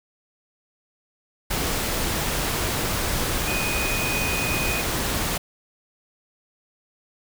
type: tone in noise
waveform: sine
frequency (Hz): 2489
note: D#7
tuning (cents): 0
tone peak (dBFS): -27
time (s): 3.47-4.82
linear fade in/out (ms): 10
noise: pink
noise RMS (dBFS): -25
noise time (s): 1.5-5.38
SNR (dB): -5
effects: none